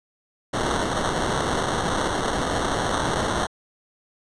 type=noise with sample-and-hold; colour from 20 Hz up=violet; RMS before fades=-24 dBFS; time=0.53-3.47 s; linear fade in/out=10 ms; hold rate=2450 Hz; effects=resampled to 22050 Hz